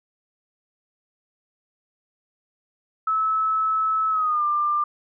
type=tone with pitch glide; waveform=sine; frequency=1300 to 1192.1 Hz; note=E6 to D6; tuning=-24 to +26 cents; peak=-19 dBFS; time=3.07-4.84 s; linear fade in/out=5 ms; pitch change=-150 cents; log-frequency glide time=4.1-4.44 s; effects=none